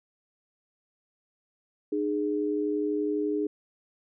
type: tone pair together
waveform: sine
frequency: 303.4 / 415.3 Hz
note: D#4 / G#4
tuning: -44 / 0 cents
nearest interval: perfect fourth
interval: 544 cents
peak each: -28 dBFS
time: 1.92-3.47 s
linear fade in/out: 5 ms
effects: none